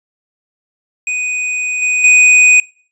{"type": "tone with level steps", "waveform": "square", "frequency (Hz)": 2489, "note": "D#7", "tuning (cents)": 0, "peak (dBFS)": [-16, -12, -5], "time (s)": [1.07, 2.6], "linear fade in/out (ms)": 2, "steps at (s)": [1.82, 2.04], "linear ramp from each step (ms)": 2, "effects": ["noise-tail reverb RT60 0.5 s tail -25 dB re dry", "resampled to 24000 Hz"]}